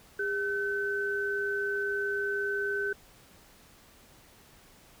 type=tone pair together; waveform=sine; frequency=404.6 / 1524 Hz; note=G#4 / G6; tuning=-45 / -49 cents; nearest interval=octave + major seventh; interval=2296 cents; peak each=-32 / -30 dBFS; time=0.19-2.93 s; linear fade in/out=5 ms; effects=pink hiss -57 dBFS RMS until 5 s